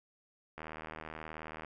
click train, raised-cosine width 0.5 ms, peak -28 dBFS, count 85, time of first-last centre 0.58-1.647 s, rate 78.7 Hz, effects none

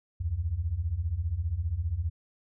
sine beating tone pair, 73.42 / 88.42 Hz, D2 / F2, 0 / +22 cents, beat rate 15 Hz, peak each -32 / -29 dBFS, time 0.2-2.1 s, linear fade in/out 10 ms, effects none

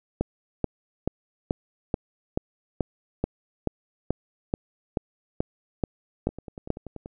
two click trains, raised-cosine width 2 ms, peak -10 / -24 dBFS, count 16 / 9, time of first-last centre 0.21-6.704 / 6.29-7.059 s, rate 2.31 / 10.4 Hz, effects none

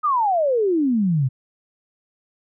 sine exponential sweep, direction down, 1277 to 123.47 Hz, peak -16 dBFS, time 0.03-1.29 s, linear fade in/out 20 ms, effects none

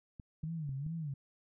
clicks, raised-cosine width 5 ms, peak -35 dBFS, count 4, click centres 0.198 / 0.439 / 0.692 / 0.865 s
sine tone with vibrato, 149.3 Hz, D3, 29 cents sharp, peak -36 dBFS, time 0.43-1.14 s, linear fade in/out 5 ms, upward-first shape sine, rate 2.4 Hz, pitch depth 190 cents each way
effects none

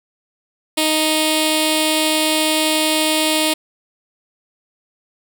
5% pulse tone with notch filter, 311.6 Hz, D#4, 3 cents sharp, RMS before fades -17 dBFS, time 0.77-3.54 s, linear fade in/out 10 ms, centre 1500 Hz, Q 0.67, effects none

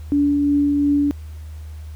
sine tone with tremolo, 287.5 Hz, D4, 37 cents flat, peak -13 dBFS, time 0.12-1.11 s, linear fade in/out 0 ms, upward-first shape triangle, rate 2.8 Hz, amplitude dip 25%, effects added 77 Hz sine -31 dBFS peak until 1.95 s + pink hiss -52 dBFS RMS until 1.95 s

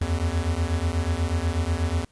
square beating tone pair, 79.3 / 87.5 Hz, D#2 / F2, +33 / +4 cents, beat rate 8.2 Hz, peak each -26 dBFS, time 0.01-2.05 s, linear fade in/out 5 ms, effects pink hiss -63 dBFS RMS until 2.11 s + resampled to 24000 Hz

